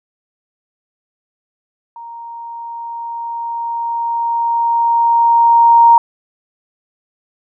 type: tone with level ramp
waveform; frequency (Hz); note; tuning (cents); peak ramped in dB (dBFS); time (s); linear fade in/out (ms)
sine; 932.3; A#5; 0; -29 to -3; 1.96-5.98; 2
effects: none